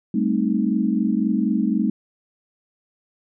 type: chord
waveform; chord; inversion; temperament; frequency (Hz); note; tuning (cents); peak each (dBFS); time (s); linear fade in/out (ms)
sine; A half-diminished seventh; third; equal; 196 / 220 / 261.6 / 311.1; G3 / A3 / C4 / Eb4; 0 / 0 / 0 / 0; -23 / -21 / -25 / -25; 0.14-1.9; 5
effects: none